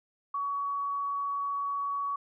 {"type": "tone", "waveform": "sine", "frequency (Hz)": 1127, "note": "C#6", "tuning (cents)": 28, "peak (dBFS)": -29, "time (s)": [0.34, 2.16], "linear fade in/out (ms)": 5, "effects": []}